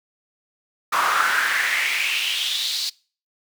brown noise with high-pass filter sweep, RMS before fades -22 dBFS, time 0.92-2.9 s, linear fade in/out 10 ms, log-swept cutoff 1100 to 4500 Hz, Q 4.5, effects noise-tail reverb RT60 0.4 s tail -24 dB re dry

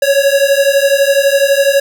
square beating tone pair, 550 / 562 Hz, C#5 / C#5, -14 / +24 cents, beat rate 12 Hz, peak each -12 dBFS, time 0.02-1.8 s, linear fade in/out 5 ms, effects none

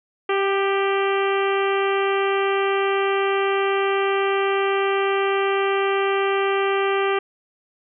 harmonic tone with a mistuned harmonic, 392 Hz, G4, in tune, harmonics 1 / 2 / 3 / 4 / 5 / 6 / 7 / 8, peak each -20 / -27 / -26 / -31 / -31 / -32 / -33 / -35 dBFS, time 0.29-7.19 s, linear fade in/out 5 ms, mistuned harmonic 3, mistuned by +23 cents, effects none

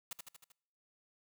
white noise with echo, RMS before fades -42 dBFS, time 0.11-0.13 s, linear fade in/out 2 ms, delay 78 ms, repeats 5, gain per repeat -4 dB, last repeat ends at 0.52 s, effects noise-tail reverb RT60 0.8 s tail -26 dB re dry

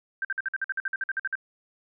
sine tone bursts, 1568 Hz, G6, in tune, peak -25 dBFS, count 15, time 0.22-1.354 s, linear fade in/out 2 ms, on 28 ms, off 51 ms, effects none

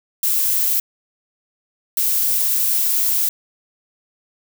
violet noise bursts at uneven times, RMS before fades -18 dBFS, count 2, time 0.23-0.8 / 1.97-3.29 s, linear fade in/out 2 ms, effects none

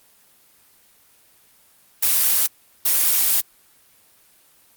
blue noise bursts at uneven times, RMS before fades -17 dBFS, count 2, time 2.02-2.47 / 2.85-3.41 s, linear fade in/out 10 ms, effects white hiss -55 dBFS RMS until 4.76 s + Opus 24 kbps

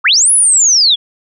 sine linear two-way sweep, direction up then down, 987.8 to 10548 to 3239 Hz, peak -6 dBFS, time 0.04-0.96 s, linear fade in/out 20 ms, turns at 0.32 s, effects none

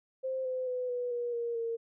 sine tone with pitch steps, 523.3 / 512.2 / 501.4 / 490.8 / 480.4 / 470.3 / 460.3 Hz, C5 / C5 / B4 / B4 / B4 / A#4 / A#4, 0 / -37 / +26 / -11 / -48 / +15 / -22 cents, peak -31 dBFS, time 0.23-1.77 s, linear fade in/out 20 ms, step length 220 ms, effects none

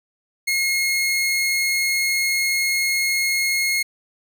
sawtooth tone, 2157 Hz, C#7, 48 cents flat, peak -15 dBFS, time 0.47-3.83 s, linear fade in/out 10 ms, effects none

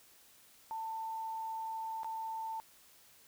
sine tone with dropouts, 892 Hz, A5, 23 cents sharp, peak -37 dBFS, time 0.71-2.6 s, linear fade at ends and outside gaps 0 ms, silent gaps 2.033-2.045 s, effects white hiss -62 dBFS RMS until 3.27 s

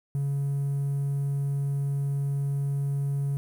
triangle tone, 140.1 Hz, C#3, 19 cents sharp, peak -22 dBFS, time 0.15-3.37 s, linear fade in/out 0 ms, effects tanh soft clip ceiling -19 dBFS + 9-bit

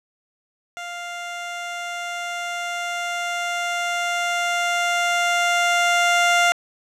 15% pulse tone with level ramp, 698.5 Hz, F5, in tune, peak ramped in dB -24 to -8 dBFS, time 0.77-6.52 s, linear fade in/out 0 ms, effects low-pass 8000 Hz 12 dB/octave

